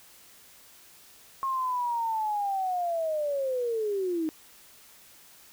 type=linear sweep; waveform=sine; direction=down; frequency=1081 to 307.3 Hz; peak=-26 dBFS; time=1.43-4.29 s; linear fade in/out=0 ms; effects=white hiss -54 dBFS RMS until 5.52 s